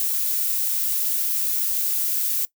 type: noise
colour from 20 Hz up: violet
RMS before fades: -23 dBFS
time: 0-2.45 s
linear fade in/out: 0 ms
effects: noise-tail reverb RT60 0.1 s tail -20 dB re dry